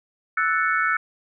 sine chord, F# minor seventh, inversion third, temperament equal, 1318.5 / 1480 / 1760 / 2217 Hz, E6 / F#6 / A6 / C#7, 0 / 0 / 0 / 0 cents, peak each -23 / -23 / -26 / -28 dBFS, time 0.37-0.97 s, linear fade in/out 5 ms, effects none

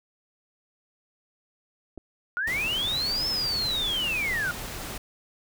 clicks, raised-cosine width 2 ms, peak -28 / -29 dBFS, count 2, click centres 1.976 / 1.979 s
sine linear two-way sweep, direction up then down, 1396.9 to 5310 to 1396.9 Hz, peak -25 dBFS, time 2.37-4.51 s, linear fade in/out 0 ms, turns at 3.28 s
pink noise, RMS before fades -36 dBFS, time 2.47-4.98 s, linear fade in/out 5 ms
effects none

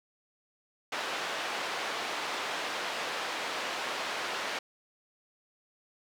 pink band-pass noise, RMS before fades -35 dBFS, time 0.92-4.59 s, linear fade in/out 5 ms, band 590 to 4100 Hz, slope 12 dB/octave, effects none

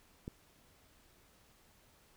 click, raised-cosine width 3 ms, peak -28 dBFS, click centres 0.279 s, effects pink hiss -66 dBFS RMS until 2.16 s

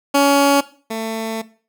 15% pulse tone pair in turn, 280.9 / 223 Hz, C#4 / A3, +23 / +23 cents, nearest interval major third, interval 400 cents, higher first, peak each -5 / -16 dBFS, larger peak first, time 0.14-0.61 / 0.9-1.42 s, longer second, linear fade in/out 10 ms, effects noise-tail reverb RT60 0.4 s tail -17 dB re dry

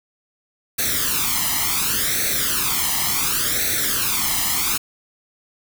white noise with flanger, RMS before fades -21 dBFS, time 0.78-4.78 s, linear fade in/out 10 ms, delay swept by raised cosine 0.49 to 1 ms, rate 0.69 Hz, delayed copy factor +0.8, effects none

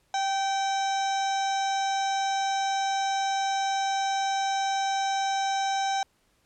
harmonic tone with a mistuned harmonic, 774 Hz, G5, 22 cents flat, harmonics 1 / 2 / 3 / 4 / 5 / 7 / 8 / 9 / 10, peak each -25 / -36 / -41 / -43 / -37 / -41 / -40 / -48 / -53 dBFS, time 0.14-6.03 s, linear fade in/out 2 ms, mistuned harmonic 1, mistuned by +18 cents, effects pink hiss -68 dBFS RMS until 6.45 s + low-pass 12000 Hz 12 dB/octave

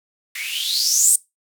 violet noise with band-pass filter sweep, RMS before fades -19 dBFS, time 0.35-1.16 s, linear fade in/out 5 ms, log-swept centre 2000 to 8900 Hz, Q 9.3, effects noise-tail reverb RT60 0.2 s tail -21 dB re dry

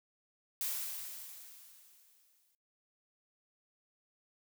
blue noise with exponential decay, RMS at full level -35 dBFS, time 0.61-2.55 s, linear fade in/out 1 ms, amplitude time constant 420 ms, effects noise-tail reverb RT60 0.3 s tail -24 dB re dry

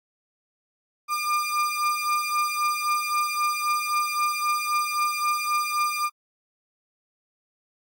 35% pulse beating tone pair, 1200 / 1203.8 Hz, D6 / D6, +37 / +42 cents, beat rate 3.8 Hz, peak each -26 / -23 dBFS, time 1.08-6.1 s, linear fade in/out 50 ms, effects AAC 64 kbps

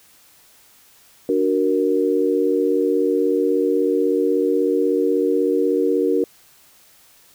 sine chord, D augmented, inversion none, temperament equal, 293.7 / 370 / 466.2 Hz, D4 / F#4 / A#4, 0 / 0 / 0 cents, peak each -21 / -20 / -19 dBFS, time 1.29-6.24 s, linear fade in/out 2 ms, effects white hiss -52 dBFS RMS until 7.34 s

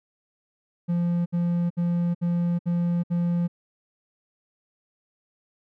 triangle tone bursts, 173 Hz, F3, 16 cents flat, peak -19 dBFS, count 6, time 0.88-3.48 s, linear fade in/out 20 ms, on 380 ms, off 64 ms, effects none

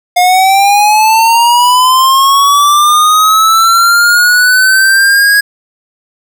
square linear sweep, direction up, 711 to 1658 Hz, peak -5 dBFS, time 0.16-5.41 s, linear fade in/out 10 ms, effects none

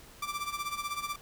sawtooth tone with tremolo, 1174.7 Hz, D6, in tune, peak -27 dBFS, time 0.22-1.16 s, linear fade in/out 5 ms, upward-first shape sine, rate 16 Hz, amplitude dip 75%, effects pink hiss -53 dBFS RMS until 1.21 s

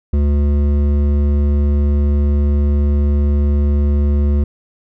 sine tone with hard clipping, 72.1 Hz, D2, 31 cents flat, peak -13 dBFS, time 0.13-4.44 s, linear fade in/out 5 ms, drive 11 dB, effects none

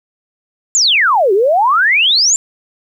sine exponential two-way sweep, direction down then up, 7459 to 368.2 to 7459 Hz, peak -8 dBFS, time 0.75-2.36 s, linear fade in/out 0 ms, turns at 1.33 s, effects 8-bit

